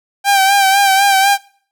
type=tone with vibrato; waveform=sawtooth; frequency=786 Hz; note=G5; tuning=4 cents sharp; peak=-5 dBFS; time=0.24-1.38 s; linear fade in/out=50 ms; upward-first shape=sine; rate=4 Hz; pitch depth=43 cents each way; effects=noise-tail reverb RT60 0.5 s tail -23 dB re dry